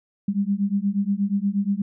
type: beating tone pair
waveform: sine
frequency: 196 / 204.4 Hz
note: G3 / G#3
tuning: 0 / -27 cents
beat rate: 8.4 Hz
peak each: -23 dBFS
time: 0.28-1.82 s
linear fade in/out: 5 ms
effects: none